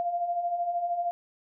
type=beating tone pair; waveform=sine; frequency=685 / 698 Hz; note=F5 / F5; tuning=-34 / -1 cents; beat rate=13 Hz; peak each=-35 / -27 dBFS; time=0-1.11 s; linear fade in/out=0 ms; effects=none